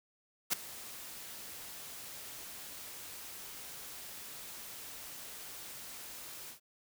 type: noise with ADSR envelope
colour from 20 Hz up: white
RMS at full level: -28 dBFS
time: 0.5-6.6 s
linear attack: 31 ms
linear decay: 4 ms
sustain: -19 dB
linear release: 110 ms
effects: none